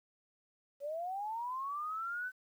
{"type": "linear sweep", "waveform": "sine", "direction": "up", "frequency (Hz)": [550, 1531], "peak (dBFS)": -36, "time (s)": [0.8, 2.32], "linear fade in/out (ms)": 50, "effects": ["11-bit"]}